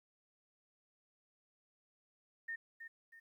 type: tone with echo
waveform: sine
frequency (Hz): 1829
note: A#6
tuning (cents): -33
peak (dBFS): -39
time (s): 2.48-2.56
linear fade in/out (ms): 10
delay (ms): 320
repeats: 2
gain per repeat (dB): -8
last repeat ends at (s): 3.2
effects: 13-bit